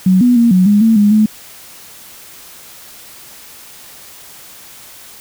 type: tone with pitch steps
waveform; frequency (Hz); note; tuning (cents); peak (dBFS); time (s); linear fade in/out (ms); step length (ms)
sine; 185.9 / 245.4 / 234.3 / 184.1 / 206 / 224.7 / 206.1 / 214.9; F#3 / B3 / A#3 / F#3 / G#3 / A3 / G#3 / A3; +8 / -11 / +9 / -8 / -14 / +37 / -13 / -41; -6; 0.06-1.26; 5; 150
effects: white hiss -37 dBFS RMS until 5.2 s